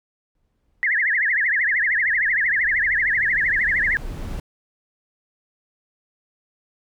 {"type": "noise with exponential growth", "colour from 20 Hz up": "brown", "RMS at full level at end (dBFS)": -28, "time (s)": [0.35, 4.4], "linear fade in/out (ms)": 2, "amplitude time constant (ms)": 880}
{"type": "tone with vibrato", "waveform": "sine", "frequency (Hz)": 1864.7, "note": "A#6", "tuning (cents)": 0, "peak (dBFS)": -17, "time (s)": [0.83, 3.97], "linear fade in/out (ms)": 0, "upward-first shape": "triangle", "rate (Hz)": 13, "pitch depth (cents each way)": 260}
{"effects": []}